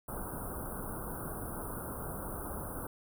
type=band-stop noise; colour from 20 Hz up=pink; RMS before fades=-40 dBFS; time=0.08-2.87 s; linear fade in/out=5 ms; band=1500 to 9100 Hz; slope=96 dB/octave; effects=none